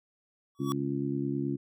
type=tone with exponential growth; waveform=square; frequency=1133 Hz; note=C#6; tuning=37 cents sharp; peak=-30 dBFS; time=0.55-0.72 s; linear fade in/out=0 ms; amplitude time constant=35 ms
type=harmonic tone; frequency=69.5 Hz; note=C#2; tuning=5 cents sharp; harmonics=2 / 3 / 4 / 5; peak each=-34 / -37 / -32 / -35 dBFS; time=0.59-1.57 s; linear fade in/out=20 ms
effects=none